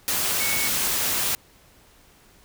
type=tone in noise; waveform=sine; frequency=2217 Hz; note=C#7; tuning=in tune; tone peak=-28 dBFS; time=0.4-0.68 s; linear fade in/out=0 ms; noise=white; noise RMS=-24 dBFS; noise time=0.08-1.35 s; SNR=-7 dB; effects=pink hiss -55 dBFS RMS until 2.44 s